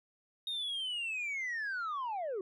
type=linear sweep; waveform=sine; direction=down; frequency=3729 to 358.7 Hz; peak=-32 dBFS; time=0.47-2.41 s; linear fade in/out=2 ms; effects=tanh soft clip ceiling -33 dBFS